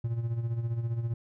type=tone with tremolo; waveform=triangle; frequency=116.54 Hz; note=A#2; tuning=in tune; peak=-24 dBFS; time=0.04-1.14 s; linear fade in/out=5 ms; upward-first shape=sine; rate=15 Hz; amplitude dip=60%; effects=none